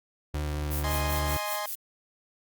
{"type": "tone", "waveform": "35% pulse", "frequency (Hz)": 74.5, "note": "D2", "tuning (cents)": 25, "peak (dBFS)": -26, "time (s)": [0.34, 1.37], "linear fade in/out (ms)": 5}
{"type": "noise with tremolo", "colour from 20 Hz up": "violet", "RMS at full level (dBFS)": -33, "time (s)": [0.71, 1.75], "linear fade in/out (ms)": 0, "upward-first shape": "sine", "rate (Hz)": 5.2, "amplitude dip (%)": 95}
{"type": "chord", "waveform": "sawtooth", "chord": "Ab major", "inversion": "second", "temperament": "equal", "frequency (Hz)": [622.3, 830.6, 1046.5], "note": ["Eb5", "Ab5", "C6"], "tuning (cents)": [0, 0, 0], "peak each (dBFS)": -31, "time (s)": [0.84, 1.66], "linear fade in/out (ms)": 2}
{"effects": ["Opus 48 kbps"]}